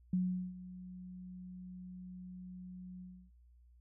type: tone with ADSR envelope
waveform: sine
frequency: 182.5 Hz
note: F#3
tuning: 24 cents flat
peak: -28 dBFS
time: 0.13-3.31 s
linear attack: 4 ms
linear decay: 400 ms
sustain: -17 dB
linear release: 300 ms
effects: noise-tail reverb RT60 0.1 s tail -20 dB re dry + added 60 Hz sine -60 dBFS peak until 3.8 s